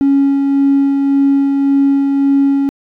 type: tone with tremolo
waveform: triangle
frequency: 277.2 Hz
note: C#4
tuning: in tune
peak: -4 dBFS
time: 0.01-2.69 s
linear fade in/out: 0 ms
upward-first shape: sine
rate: 1.8 Hz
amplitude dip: 40%
effects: tanh soft clip ceiling -4 dBFS